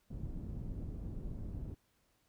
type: low-pass noise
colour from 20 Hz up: pink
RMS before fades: -42 dBFS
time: 0.1-1.75 s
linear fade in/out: 10 ms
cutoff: 220 Hz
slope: 12 dB/octave
effects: pink hiss -75 dBFS RMS until 2.28 s